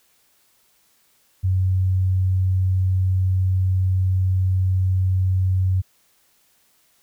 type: tone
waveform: sine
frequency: 93.4 Hz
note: F#2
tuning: 17 cents sharp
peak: -16 dBFS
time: 1.43-5.82 s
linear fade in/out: 20 ms
effects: white hiss -61 dBFS RMS until 7.02 s